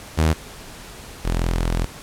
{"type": "tone pair in turn", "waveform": "sawtooth", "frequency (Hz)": [79.3, 42.24], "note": ["D#2", "E1"], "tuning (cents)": [33, 43], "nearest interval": "major seventh", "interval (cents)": 1090, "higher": "first", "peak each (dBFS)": [-11, -15], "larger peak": "first", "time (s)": [[0.17, 0.34], [1.24, 1.86]], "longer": "second", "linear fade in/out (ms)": 20, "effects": ["pink hiss -39 dBFS RMS until 2.02 s", "low-pass 12000 Hz 12 dB/octave"]}